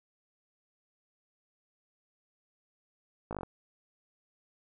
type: slowing click train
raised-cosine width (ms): 1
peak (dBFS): -23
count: 7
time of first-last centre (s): 3.31-3.432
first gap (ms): 18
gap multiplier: 1.05
effects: none